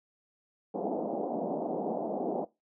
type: band-pass noise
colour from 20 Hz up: white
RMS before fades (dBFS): -33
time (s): 0.74-2.45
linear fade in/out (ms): 10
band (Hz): 180 to 770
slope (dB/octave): 48
effects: noise-tail reverb RT60 0.2 s tail -18 dB re dry